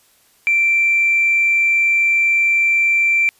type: tone with tanh clipping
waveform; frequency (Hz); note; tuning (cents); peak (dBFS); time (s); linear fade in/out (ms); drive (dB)
triangle; 2349; D7; 0; -12; 0.47-3.29; 0; 4
effects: white hiss -55 dBFS RMS until 3.39 s + resampled to 32000 Hz